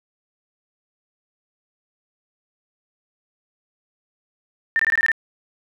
sine tone bursts, 1800 Hz, A6, 39 cents sharp, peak -15 dBFS, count 7, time 4.76-5.117 s, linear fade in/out 0 ms, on 33 ms, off 21 ms, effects none

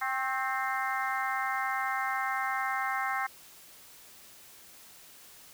harmonic tone with a mistuned harmonic, 262.1 Hz, C4, 3 cents sharp, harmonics 3 / 4 / 5 / 6 / 7 / 8, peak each -34 / -35 / -36 / -37 / -37 / -38 dBFS, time 0.01-3.27 s, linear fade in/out 10 ms, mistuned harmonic 4, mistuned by +45 cents, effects white hiss -53 dBFS RMS until 5.53 s

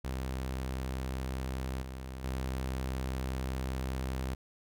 sawtooth tone with level steps, 65.1 Hz, C2, 8 cents flat, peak -30 / -36 / -29 dBFS, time 0.04-4.35 s, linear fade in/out 10 ms, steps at 1.82 / 2.24 s, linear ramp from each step 5 ms, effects none

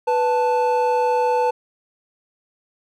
triangle tone pair together, 493.9 / 880 Hz, B4 / A5, 0 / 0 cents, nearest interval minor seventh, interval 1000 cents, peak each -17 dBFS, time 0.07-1.51 s, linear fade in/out 10 ms, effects none

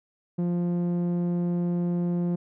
sawtooth tone with low-pass filter, 174.61 Hz, F3, in tune, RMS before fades -26 dBFS, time 0.38-2.36 s, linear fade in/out 10 ms, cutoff 360 Hz, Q 0.53, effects none

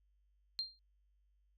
sine tone with exponential decay, 4186 Hz, C8, in tune, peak -32 dBFS, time 0.59-0.79 s, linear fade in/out 0 ms, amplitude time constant 42 ms, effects added 50 Hz sine -70 dBFS peak until 1.57 s

